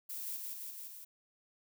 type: noise with echo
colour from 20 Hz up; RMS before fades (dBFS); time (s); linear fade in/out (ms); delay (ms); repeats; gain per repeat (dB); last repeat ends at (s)
violet; -42; 0.09-0.37; 10; 170; 4; -2; 1.05
effects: none

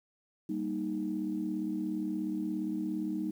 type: chord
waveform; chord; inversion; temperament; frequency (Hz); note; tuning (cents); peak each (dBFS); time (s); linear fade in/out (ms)
sine; Eb major; first; equal; 196 / 233.1 / 311.1; G3 / Bb3 / Eb4; 0 / 0 / 0; -36 / -38 / -33; 0.49-3.31; 5
effects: tanh soft clip ceiling -22 dBFS + 10-bit

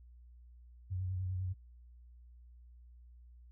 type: tone with vibrato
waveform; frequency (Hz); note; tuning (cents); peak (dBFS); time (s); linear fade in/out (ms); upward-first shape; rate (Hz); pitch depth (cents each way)
sine; 92.5; F#2; 0; -34; 0.9-1.54; 20; sine; 10; 42
effects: added 60 Hz sine -54 dBFS peak until 3.51 s

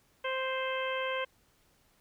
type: harmonic tone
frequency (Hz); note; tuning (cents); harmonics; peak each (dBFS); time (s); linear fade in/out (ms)
523.3; C5; 0; 1 / 2 / 3 / 4 / 5 / 6; -34 / -37 / -39 / -40 / -41 / -42; 0.24-1.25; 10
effects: pink hiss -68 dBFS RMS until 2 s

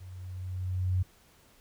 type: tone with level ramp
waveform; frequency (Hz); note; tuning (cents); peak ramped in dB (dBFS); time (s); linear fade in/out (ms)
sine; 92; F#2; -9; -43 to -23; 0-1.03; 10
effects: pink hiss -61 dBFS RMS until 1.6 s

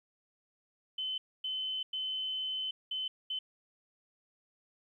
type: tone bursts at uneven times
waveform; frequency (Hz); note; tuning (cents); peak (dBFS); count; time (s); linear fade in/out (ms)
sine; 3049; G7; -49; -33; 5; 0.98-1.18 / 1.44-1.83 / 1.93-2.71 / 2.91-3.08 / 3.3-3.39; 5
effects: 12-bit

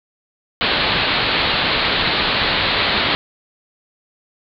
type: low-pass noise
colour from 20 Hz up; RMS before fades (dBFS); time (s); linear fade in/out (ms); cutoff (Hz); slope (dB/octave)
white; -18; 0.61-3.15; 0; 4400; 96
effects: none

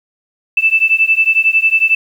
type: beating tone pair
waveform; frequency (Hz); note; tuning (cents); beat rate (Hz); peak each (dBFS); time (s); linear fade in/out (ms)
sine; 2637 / 2648; E7 / E7; 0 / +7; 11; -12; 0.57-1.95; 5
effects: 7-bit

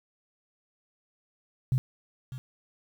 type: tone with echo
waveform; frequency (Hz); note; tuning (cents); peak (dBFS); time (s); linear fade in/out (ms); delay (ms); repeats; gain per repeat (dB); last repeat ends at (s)
sine; 128.6; C3; -30; -21; 1.72-1.78; 0; 600; 1; -14; 2.38
effects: 9-bit

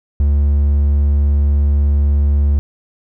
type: tone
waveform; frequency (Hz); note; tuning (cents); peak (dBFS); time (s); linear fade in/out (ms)
triangle; 71.8; D2; -39; -8; 0.2-2.59; 0
effects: none

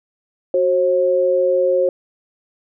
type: tone pair together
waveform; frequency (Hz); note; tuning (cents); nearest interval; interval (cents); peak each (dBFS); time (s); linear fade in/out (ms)
sine; 370 / 536.1; F#4 / C5; 0 / +42; tritone; 642; -19 / -14; 0.54-1.89; 2
effects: none

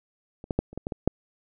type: clicks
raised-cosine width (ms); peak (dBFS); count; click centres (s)
2; -27 / -13 / -9 / -30 / -19 / -16 / -17 / -6; 8; 0.441 / 0.508 / 0.59 / 0.73 / 0.776 / 0.869 / 0.922 / 1.076
effects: none

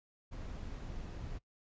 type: noise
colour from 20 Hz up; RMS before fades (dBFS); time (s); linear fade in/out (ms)
brown; -43; 0.31-1.39; 20
effects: noise-tail reverb RT60 0.1 s tail -21 dB re dry + resampled to 16000 Hz

